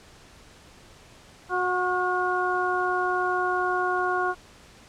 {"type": "harmonic tone with a mistuned harmonic", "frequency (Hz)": 364.5, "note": "F#4", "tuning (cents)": -26, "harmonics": [1, 2, 3, 4], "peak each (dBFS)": [-28, -28, -28, -28], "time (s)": [1.49, 4.35], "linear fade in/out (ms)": 50, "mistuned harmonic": 4, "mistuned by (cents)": -26, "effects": ["pink hiss -51 dBFS RMS until 4.88 s", "low-pass 8000 Hz 12 dB/octave"]}